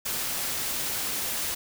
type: noise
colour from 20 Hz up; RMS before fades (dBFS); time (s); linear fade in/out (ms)
white; -30; 0.05-1.55; 10
effects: none